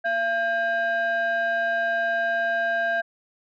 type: tone pair together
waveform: sine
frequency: 679.7 / 1599 Hz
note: F5 / G6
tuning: -47 / +34 cents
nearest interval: octave + minor third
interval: 1481 cents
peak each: -22 dBFS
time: 0.04-3.02 s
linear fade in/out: 20 ms
effects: tanh soft clip ceiling -18 dBFS